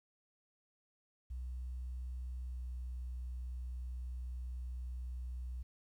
sine tone with pitch glide, 62.5 to 61.89 Hz, B1 to B1, +21 to +4 cents, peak -38 dBFS, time 1.3-5.63 s, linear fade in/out 10 ms, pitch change -17 cents, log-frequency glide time 2.47-2.6 s, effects tanh soft clip ceiling -37 dBFS + 12-bit

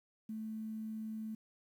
sine tone, 218.8 Hz, A3, 9 cents flat, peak -39 dBFS, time 0.29-1.35 s, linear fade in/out 5 ms, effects 11-bit

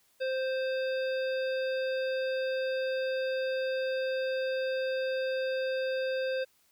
harmonic tone with a mistuned harmonic, 523 Hz, C5, 1 cent flat, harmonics 1 / 3 / 5 / 7 / 9, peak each -29 / -39 / -43 / -46 / -48 dBFS, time 0.2-6.45 s, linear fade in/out 20 ms, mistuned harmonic 9, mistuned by +24 cents, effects white hiss -68 dBFS RMS until 6.71 s

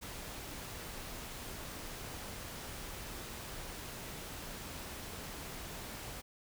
pink noise, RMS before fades -45 dBFS, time 0.01-6.22 s, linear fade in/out 20 ms, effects none

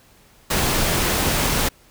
pink noise, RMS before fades -20 dBFS, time 0.5-1.69 s, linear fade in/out 10 ms, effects pink hiss -53 dBFS RMS until 1.9 s

